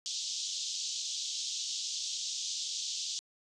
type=band-pass noise; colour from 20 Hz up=white; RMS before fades=-37 dBFS; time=0.06-3.19 s; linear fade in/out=0 ms; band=3200 to 6900 Hz; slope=48 dB/octave; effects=resampled to 22050 Hz